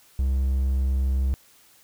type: tone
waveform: triangle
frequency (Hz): 66.2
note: C2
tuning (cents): +21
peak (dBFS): -18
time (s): 0.19-1.34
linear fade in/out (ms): 0
effects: white hiss -56 dBFS RMS until 1.83 s